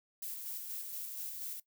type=noise with tremolo; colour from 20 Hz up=violet; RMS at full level=-41 dBFS; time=0.22-1.6 s; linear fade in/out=5 ms; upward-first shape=square; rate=4.2 Hz; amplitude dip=30%; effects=noise-tail reverb RT60 0.1 s tail -17 dB re dry